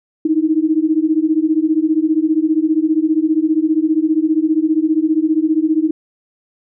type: beating tone pair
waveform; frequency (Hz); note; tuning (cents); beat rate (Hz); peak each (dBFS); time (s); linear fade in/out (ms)
sine; 307.2 / 322.2; D#4 / E4; -22 / -39; 15; -15; 0.25-5.91; 5
effects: none